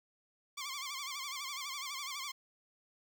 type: tone with vibrato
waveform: 10% pulse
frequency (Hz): 1107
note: C#6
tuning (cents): -3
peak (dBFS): -31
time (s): 0.57-2.32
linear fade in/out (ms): 10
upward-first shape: sine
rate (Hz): 12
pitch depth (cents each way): 110
effects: none